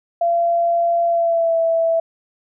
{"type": "tone with pitch glide", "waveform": "sine", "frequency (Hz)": [683, 660.1], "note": ["F5", "E5"], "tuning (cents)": [-39, 2], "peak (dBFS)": -14, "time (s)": [0.21, 2], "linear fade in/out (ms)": 5, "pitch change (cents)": -59, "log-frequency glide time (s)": [1.06, 1.57], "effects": []}